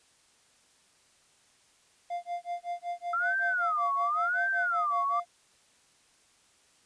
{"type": "tone with tremolo", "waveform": "triangle", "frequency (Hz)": 698.5, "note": "F5", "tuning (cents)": 0, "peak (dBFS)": -28, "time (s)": [2.1, 5.26], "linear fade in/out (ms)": 5, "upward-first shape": "sine", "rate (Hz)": 5.3, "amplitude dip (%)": 100}
{"type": "tone with vibrato", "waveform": "sine", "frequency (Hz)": 1318.5, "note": "E6", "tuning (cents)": 0, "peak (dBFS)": -26, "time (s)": [3.13, 5.2], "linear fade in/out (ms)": 5, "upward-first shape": "sine", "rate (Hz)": 0.92, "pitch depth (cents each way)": 300}
{"effects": ["white hiss -64 dBFS RMS until 6.85 s", "resampled to 22050 Hz"]}